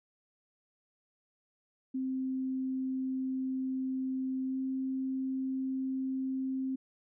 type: tone with pitch glide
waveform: sine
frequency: 261.6 to 263.6 Hz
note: C4 to C4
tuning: 0 to +13 cents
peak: -31 dBFS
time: 1.94-6.76 s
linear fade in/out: 10 ms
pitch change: +13 cents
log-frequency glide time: 4.46-4.58 s
effects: none